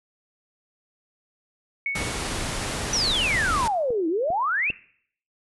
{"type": "tone with exponential decay", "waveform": "sine", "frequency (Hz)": 2217, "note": "C#7", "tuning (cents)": 0, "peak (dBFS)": -22, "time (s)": [1.86, 2.46], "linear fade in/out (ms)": 2, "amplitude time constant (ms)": 130}
{"type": "low-pass noise", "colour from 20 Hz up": "pink", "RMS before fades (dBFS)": -29, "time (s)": [1.95, 3.68], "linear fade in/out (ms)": 5, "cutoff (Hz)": 11000, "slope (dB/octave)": 96}
{"type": "click train", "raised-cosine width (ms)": 2, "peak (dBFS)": -23, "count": 6, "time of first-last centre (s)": [2.71, 4.702], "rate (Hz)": 2.51}
{"type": "exponential two-way sweep", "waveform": "sine", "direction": "down then up", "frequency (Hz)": [6050, 311.1, 2769], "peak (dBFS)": -21, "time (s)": [2.93, 4.71], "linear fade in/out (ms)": 2, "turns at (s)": 4.08}
{"effects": ["noise-tail reverb RT60 0.6 s tail -20 dB re dry"]}